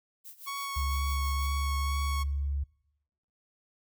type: noise with tremolo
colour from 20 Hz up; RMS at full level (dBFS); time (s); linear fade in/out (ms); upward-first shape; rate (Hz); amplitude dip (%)
violet; -45; 0.24-1.48; 20; sine; 6; 85
type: tone with vibrato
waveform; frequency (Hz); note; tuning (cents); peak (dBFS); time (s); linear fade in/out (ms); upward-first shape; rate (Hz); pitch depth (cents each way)
sawtooth; 1108.7; C#6; 0; -30; 0.46-2.24; 20; sine; 2.1; 12
type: tone with pitch glide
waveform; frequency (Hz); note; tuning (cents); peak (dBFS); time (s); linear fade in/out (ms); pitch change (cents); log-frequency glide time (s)
sine; 69.3 to 70.39; C#2 to C#2; 0 to +27; -28; 0.76-2.64; 10; +27; 0.87-2.11
effects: noise-tail reverb RT60 0.9 s tail -24 dB re dry